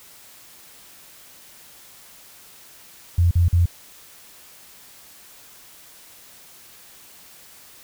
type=tone bursts; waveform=sine; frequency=86.6 Hz; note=F2; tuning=14 cents flat; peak=-13 dBFS; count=3; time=3.18-3.658 s; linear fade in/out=5 ms; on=130 ms; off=44 ms; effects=white hiss -47 dBFS RMS until 7.83 s